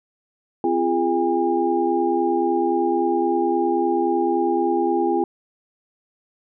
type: tone cluster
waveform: sine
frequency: 259.6 / 343.3 / 413 / 809 Hz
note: C4 / F4 / G#4 / G#5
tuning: -13 / -30 / -10 / -46 cents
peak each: -26 / -20 / -25 / -23 dBFS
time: 0.64-5.24 s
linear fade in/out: 2 ms
effects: none